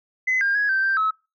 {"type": "tone with pitch steps", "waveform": "sine", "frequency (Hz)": [2031, 1606, 1664, 1558, 1572, 1292], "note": ["B6", "G6", "G#6", "G6", "G6", "E6"], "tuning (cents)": [48, 41, 3, -11, 4, -35], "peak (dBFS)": -17, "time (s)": [0.27, 1.11], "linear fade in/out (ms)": 10, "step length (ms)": 140, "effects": ["noise-tail reverb RT60 0.3 s tail -25 dB re dry", "tanh soft clip ceiling -14 dBFS"]}